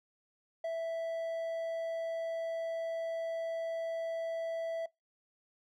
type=tone; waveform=triangle; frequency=659.3 Hz; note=E5; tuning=in tune; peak=-31 dBFS; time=0.64-4.86 s; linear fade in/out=5 ms; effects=noise-tail reverb RT60 0.2 s tail -24 dB re dry